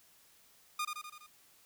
sawtooth tone with echo, 1219 Hz, D#6, 36 cents flat, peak -29 dBFS, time 0.79-0.85 s, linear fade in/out 5 ms, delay 83 ms, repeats 5, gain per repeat -4 dB, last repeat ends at 1.265 s, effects white hiss -64 dBFS RMS until 1.65 s

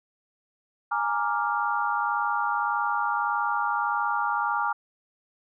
sine chord, Bb dominant seventh, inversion third, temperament equal, 830.6 / 932.3 / 1174.7 / 1396.9 Hz, Ab5 / Bb5 / D6 / F6, 0 / 0 / 0 / 0 cents, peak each -29 dBFS, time 0.91-4.73 s, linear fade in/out 10 ms, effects none

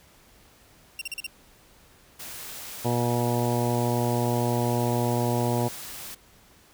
sawtooth tone bursts, 2752 Hz, F7, 26 cents flat, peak -27 dBFS, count 5, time 0.99-1.266 s, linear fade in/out 2 ms, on 24 ms, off 39 ms
white noise, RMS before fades -39 dBFS, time 2.19-6.15 s, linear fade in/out 10 ms
harmonic tone, 120 Hz, B2, 49 cents flat, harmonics 1 / 2 / 3 / 4 / 5 / 6 / 7 / 8, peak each -26 / -29 / -31 / -32 / -33 / -34 / -34 / -35 dBFS, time 2.84-5.69 s, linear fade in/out 20 ms
effects pink hiss -56 dBFS RMS until 6.73 s

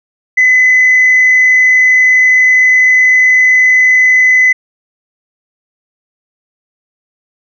sine tone with frequency modulation, 2018 Hz, B6, 37 cents sharp, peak -3 dBFS, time 0.37-4.53 s, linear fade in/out 10 ms, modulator 47.7 Hz, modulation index 0.37, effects tanh soft clip ceiling -1 dBFS

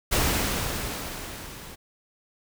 pink noise with level ramp, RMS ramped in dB -22 to -43 dBFS, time 0.11-1.76 s, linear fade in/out 20 ms, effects none

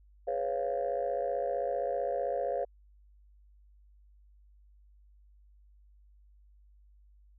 sine chord, C# dominant seventh, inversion second, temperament just, 415.8 / 498.9 / 554.4 / 693 Hz, G#4 / B4 / C#5 / E#5, +2 / +17 / 0 / -14 cents, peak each -38 / -34 / -32 / -34 dBFS, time 0.27-2.65 s, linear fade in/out 10 ms, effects tanh soft clip ceiling -22 dBFS + added 50 Hz sine -57 dBFS peak until 7.38 s

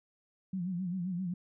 sine tone with vibrato, 180.9 Hz, F#3, 39 cents flat, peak -32 dBFS, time 0.53-1.34 s, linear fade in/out 5 ms, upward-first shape sine, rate 7.6 Hz, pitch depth 99 cents each way, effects none

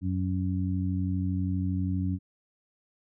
harmonic tone, 92.5 Hz, F#2, in tune, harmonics 1 / 2 / 3, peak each -28 / -31 / -33 dBFS, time 0.01-2.19 s, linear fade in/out 50 ms, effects none

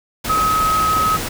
sine tone in noise, 1275 Hz, D#6, 42 cents sharp, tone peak -14 dBFS, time 0.29-1.17 s, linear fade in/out 10 ms, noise pink, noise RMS -24 dBFS, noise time 0.24-1.29 s, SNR +7 dB, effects none

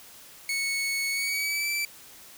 sawtooth tone with pitch glide, 2209 to 2327 Hz, C#7 to D7, -7 to -17 cents, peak -23 dBFS, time 0.49-1.85 s, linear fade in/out 2 ms, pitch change +90 cents, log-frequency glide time 1.1-1.69 s, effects white hiss -49 dBFS RMS until 2.37 s

